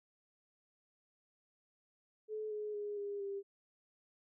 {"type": "tone with pitch steps", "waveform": "sine", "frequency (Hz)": [430.7, 422.1, 413.6, 405.4, 397.2], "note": ["A4", "G#4", "G#4", "G#4", "G4"], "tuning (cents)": [-37, 28, -7, -42, 23], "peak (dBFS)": -38, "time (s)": [2.28, 3.43], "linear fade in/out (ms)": 50, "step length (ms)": 230, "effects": []}